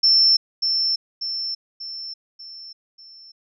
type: tone with echo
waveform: sine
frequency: 5360 Hz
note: E8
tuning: 28 cents sharp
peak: -12 dBFS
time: 0.03-0.37 s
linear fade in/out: 10 ms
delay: 590 ms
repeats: 5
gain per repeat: -6 dB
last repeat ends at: 3.32 s
effects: none